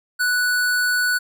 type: tone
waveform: square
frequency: 1480 Hz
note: F#6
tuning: in tune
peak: -18 dBFS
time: 0.19-1.19 s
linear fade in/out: 20 ms
effects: none